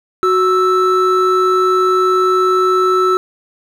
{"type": "tone pair together", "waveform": "triangle", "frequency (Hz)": [370, 1318.5], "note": ["F#4", "E6"], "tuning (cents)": [0, 0], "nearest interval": "octave + minor seventh", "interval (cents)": 2200, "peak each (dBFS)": -11, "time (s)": [0.23, 3.17], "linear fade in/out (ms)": 0, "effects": []}